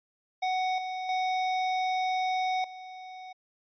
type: tone with level steps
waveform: square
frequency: 744 Hz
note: F#5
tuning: 9 cents sharp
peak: -27 / -33 / -27 / -42 dBFS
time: 0.42-3.33 s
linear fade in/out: 10 ms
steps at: 0.78 / 1.09 / 2.64 s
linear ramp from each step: 2 ms
effects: resampled to 11025 Hz